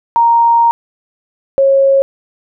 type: tone pair in turn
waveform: sine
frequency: 932.3 / 545.3 Hz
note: A#5 / C#5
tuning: 0 / -29 cents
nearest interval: major sixth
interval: 929 cents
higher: first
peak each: -6 dBFS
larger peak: neither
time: 0.16-0.71 / 1.58-2.02 s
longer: first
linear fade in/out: 0 ms
effects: none